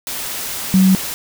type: tone in noise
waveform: sine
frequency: 188.9 Hz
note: F#3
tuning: 36 cents sharp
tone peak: -8 dBFS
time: 0.74-0.95 s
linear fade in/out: 0 ms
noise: white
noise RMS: -25 dBFS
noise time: 0.07-1.14 s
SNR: +14 dB
effects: none